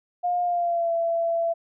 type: tone with pitch glide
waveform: sine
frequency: 710 to 671.3 Hz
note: F5 to E5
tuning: +28 to +31 cents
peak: -21 dBFS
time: 0.23-1.54 s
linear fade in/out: 20 ms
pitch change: -97 cents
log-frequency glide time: 0.42-0.91 s
effects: none